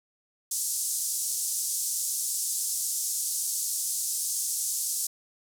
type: band-pass noise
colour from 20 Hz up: white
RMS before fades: -30 dBFS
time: 0.51-5.07 s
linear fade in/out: 5 ms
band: 5800 to 11000 Hz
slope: 24 dB/octave
effects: none